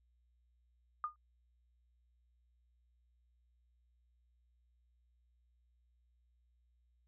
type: tone with exponential decay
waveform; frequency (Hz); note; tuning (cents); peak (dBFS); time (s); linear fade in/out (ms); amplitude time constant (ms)
sine; 1219; D#6; -36; -31; 1.04-1.16; 1; 25
effects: added 60 Hz sine -70 dBFS peak until 7.07 s